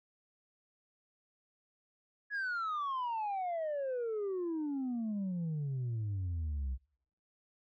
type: exponential sweep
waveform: sine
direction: down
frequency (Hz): 1700 to 61.74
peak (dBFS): -31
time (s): 2.3-6.78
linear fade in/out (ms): 50
effects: noise-tail reverb RT60 0.7 s tail -26 dB re dry + tanh soft clip ceiling -32 dBFS